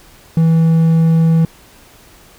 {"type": "tone with hard clipping", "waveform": "triangle", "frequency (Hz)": 163.3, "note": "E3", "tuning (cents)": -16, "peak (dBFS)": -9, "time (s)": [0.37, 1.45], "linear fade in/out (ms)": 2, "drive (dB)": 6, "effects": ["pink hiss -44 dBFS RMS until 2.38 s"]}